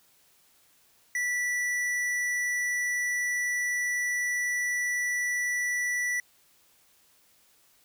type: tone with hard clipping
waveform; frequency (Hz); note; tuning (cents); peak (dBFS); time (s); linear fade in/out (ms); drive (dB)
triangle; 1962; B6; -12; -28; 1.15-6.2; 2; 14
effects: white hiss -63 dBFS RMS until 7.84 s